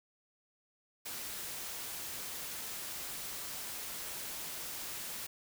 white noise, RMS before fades -42 dBFS, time 1.05-5.27 s, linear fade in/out 10 ms, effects none

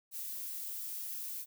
violet noise, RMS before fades -41 dBFS, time 0.11-1.46 s, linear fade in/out 50 ms, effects none

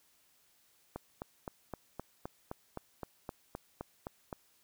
click train, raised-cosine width 1 ms, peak -25 dBFS, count 14, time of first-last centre 0.96-4.328 s, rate 3.86 Hz, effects white hiss -69 dBFS RMS until 4.63 s

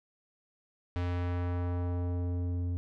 square tone with low-pass filter sweep, 88.4 Hz, F2, 22 cents sharp, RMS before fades -32 dBFS, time 0.96-2.77 s, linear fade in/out 0 ms, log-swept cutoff 3500 to 240 Hz, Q 0.77, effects none

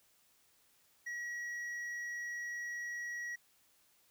triangle tone with hard clipping, 1915 Hz, A#6, 46 cents sharp, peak -40 dBFS, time 1.06-3.36 s, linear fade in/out 10 ms, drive 8 dB, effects white hiss -70 dBFS RMS until 4.1 s

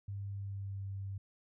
sine tone with pitch glide, 99.8 to 97.86 Hz, G2 to G2, +32 to -2 cents, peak -38 dBFS, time 0.08-1.18 s, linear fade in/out 5 ms, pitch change -34 cents, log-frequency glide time 0.21-0.86 s, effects none

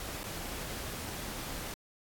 pink noise with dropouts, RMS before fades -40 dBFS, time 0-1.74 s, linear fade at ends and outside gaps 1 ms, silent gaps 0.233-0.24 s, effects AAC 64 kbps

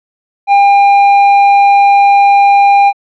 triangle tone with hard clipping, 802 Hz, G5, 39 cents sharp, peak -5 dBFS, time 0.47-2.93 s, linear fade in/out 50 ms, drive 10 dB, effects low-pass 4000 Hz 12 dB/octave

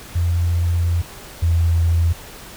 sine tone pair in turn, 85.9 / 83.89 Hz, F2 / E2, -28 / +31 cents, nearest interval unison, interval 41 cents, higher first, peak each -15 / -13 dBFS, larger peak second, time 0.15-1.02 / 1.42-2.13 s, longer first, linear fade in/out 10 ms, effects pink hiss -38 dBFS RMS until 2.56 s

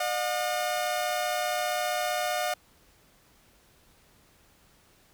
sawtooth tone pair together, 606 / 721.1 Hz, D#5 / F#5, -46 / -45 cents, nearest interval minor third, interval 301 cents, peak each -27 / -25 dBFS, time 0-2.54 s, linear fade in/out 5 ms, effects pink hiss -61 dBFS RMS until 5.13 s

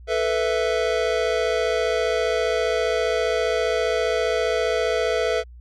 square chord, A suspended second, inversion none, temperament just, 440 / 495 / 660 Hz, A4 / B4 / E5, 0 / +4 / +2 cents, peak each -25 dBFS, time 0.07-5.44 s, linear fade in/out 50 ms, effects added 60 Hz sine -40 dBFS peak until 5.6 s + low-pass 5000 Hz 12 dB/octave

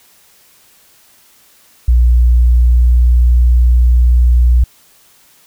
sine tone with pitch glide, 60 to 60.49 Hz, B1 to B1, -49 to -35 cents, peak -4 dBFS, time 1.88-4.64 s, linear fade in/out 5 ms, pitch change +14 cents, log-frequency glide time 2.05-3.37 s, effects tanh soft clip ceiling -2 dBFS + white hiss -48 dBFS RMS until 5.46 s

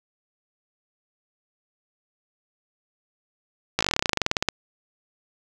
slowing click train, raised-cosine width 0.2 ms, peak -3 dBFS, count 21, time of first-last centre 3.79-4.487 s, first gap 17 ms, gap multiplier 1.07, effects none

